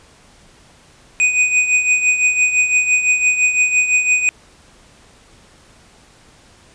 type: tone with tremolo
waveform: square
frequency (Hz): 2489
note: D#7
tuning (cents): 0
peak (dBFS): -10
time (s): 1.2-4.29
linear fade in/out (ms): 0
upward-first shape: triangle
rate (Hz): 5.9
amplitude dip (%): 70
effects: pink hiss -48 dBFS RMS until 6.74 s + resampled to 22050 Hz